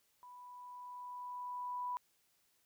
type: tone with level ramp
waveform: sine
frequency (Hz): 987.8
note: B5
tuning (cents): 0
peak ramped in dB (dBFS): -52 to -36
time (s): 0.23-1.97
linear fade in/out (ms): 0
effects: white hiss -75 dBFS RMS until 2.65 s